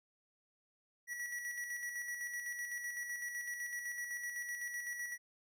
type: tone with tremolo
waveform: square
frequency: 1935 Hz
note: B6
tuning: 36 cents flat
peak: -39 dBFS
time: 1.07-5.18 s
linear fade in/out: 50 ms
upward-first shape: square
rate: 7.9 Hz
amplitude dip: 40%
effects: none